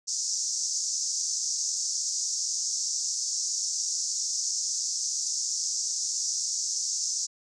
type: band-pass noise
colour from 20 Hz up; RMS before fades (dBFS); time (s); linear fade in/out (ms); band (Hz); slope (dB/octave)
white; -30; 0.07-7.27; 20; 5300 to 6900; 48
effects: resampled to 22050 Hz